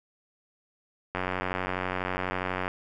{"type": "click train", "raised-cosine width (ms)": 0.5, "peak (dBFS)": -14, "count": 142, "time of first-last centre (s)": [1.15, 2.679], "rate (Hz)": 92.2, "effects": []}